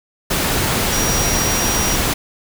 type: tone in noise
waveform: sine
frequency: 5720 Hz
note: F8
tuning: 41 cents sharp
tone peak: -21 dBFS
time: 0.92-1.96 s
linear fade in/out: 10 ms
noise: pink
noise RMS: -18 dBFS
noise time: 0.3-2.14 s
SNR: -6 dB
effects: none